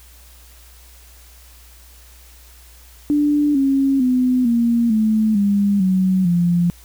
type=tone with pitch steps; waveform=sine; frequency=293.7 / 272.5 / 252.7 / 234.5 / 217.5 / 201.8 / 187.17 / 173.63 Hz; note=D4 / C#4 / B3 / A#3 / A3 / G#3 / F#3 / F3; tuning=0 / -29 / +40 / +11 / -20 / -49 / +20 / -10 cents; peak=-13 dBFS; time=3.1-6.7 s; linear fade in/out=0 ms; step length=450 ms; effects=added 60 Hz sine -44 dBFS peak until 6.84 s + white hiss -48 dBFS RMS until 6.84 s